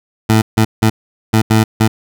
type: tone bursts at uneven times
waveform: 20% pulse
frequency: 110 Hz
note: A2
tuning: in tune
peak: -3 dBFS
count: 6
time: 0.29-0.42 / 0.57-0.65 / 0.82-0.9 / 1.33-1.42 / 1.5-1.64 / 1.8-1.88 s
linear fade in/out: 10 ms
effects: none